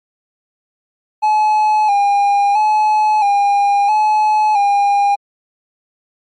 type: tone with vibrato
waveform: triangle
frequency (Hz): 830.6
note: G#5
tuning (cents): 0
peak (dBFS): -8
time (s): 1.22-5.16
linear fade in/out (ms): 20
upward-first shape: square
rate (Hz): 0.75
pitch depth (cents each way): 49
effects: MP3 48 kbps